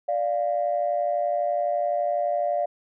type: tone pair together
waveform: sine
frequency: 587.3 / 699.2 Hz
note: D5 / F5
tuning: 0 / +2 cents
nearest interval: minor third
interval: 302 cents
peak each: -24 dBFS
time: 0.08-2.66 s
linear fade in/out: 10 ms
effects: tanh soft clip ceiling -14 dBFS